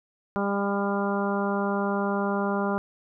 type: harmonic tone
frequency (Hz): 200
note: G3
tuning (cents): +35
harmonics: 1 / 2 / 3 / 4 / 5 / 6 / 7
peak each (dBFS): -27 / -30 / -32 / -33 / -34 / -35 / -35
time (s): 0.36-2.78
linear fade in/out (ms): 0
effects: none